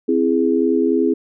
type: chord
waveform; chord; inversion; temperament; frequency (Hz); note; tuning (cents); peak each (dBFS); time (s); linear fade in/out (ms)
sine; C augmented; none; equal with one note detuned; 261.6 / 331.9 / 415.3; C4 / E4 / G#4; 0 / +12 / 0; -18; 0.08-1.14; 10
effects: none